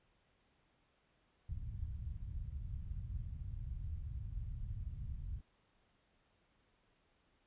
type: low-pass noise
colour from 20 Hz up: white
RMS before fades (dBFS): -43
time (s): 1.49-5.41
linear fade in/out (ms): 5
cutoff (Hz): 100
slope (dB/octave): 24
effects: pink hiss -75 dBFS RMS until 7.46 s + resampled to 8000 Hz